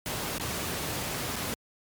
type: noise with dropouts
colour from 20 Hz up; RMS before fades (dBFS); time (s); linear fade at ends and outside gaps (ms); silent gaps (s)
pink; -32; 0.06-1.54; 0; 0.382-0.398 / 1.358-1.363
effects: high-pass 80 Hz 12 dB/octave + MP3 96 kbps